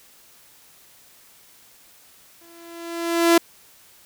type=tone with exponential growth; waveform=sawtooth; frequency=337.6 Hz; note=E4; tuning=41 cents sharp; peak=-7 dBFS; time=2.41-3.38 s; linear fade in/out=5 ms; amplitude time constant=210 ms; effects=white hiss -52 dBFS RMS until 4.05 s